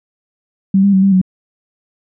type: tone with pitch steps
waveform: sine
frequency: 193.3 / 199.7 / 190.4 / 196.1 / 186.1 Hz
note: G3 / G3 / F#3 / G3 / F#3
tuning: -24 / +32 / +50 / +1 / +10 cents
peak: -7 dBFS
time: 0.74-1.215 s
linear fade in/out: 5 ms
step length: 95 ms
effects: none